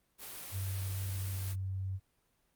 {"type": "noise", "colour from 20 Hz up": "white", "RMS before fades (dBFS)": -45, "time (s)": [0.18, 1.56], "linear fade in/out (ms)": 50}
{"type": "tone with pitch glide", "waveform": "sine", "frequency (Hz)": [95.9, 95.18], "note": ["G2", "F#2"], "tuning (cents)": [-37, 49], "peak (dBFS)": -34, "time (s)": [0.51, 2], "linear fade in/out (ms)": 50, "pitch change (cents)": -14, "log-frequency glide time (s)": [0.98, 1.67]}
{"effects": ["pink hiss -75 dBFS RMS until 2.55 s", "Opus 32 kbps"]}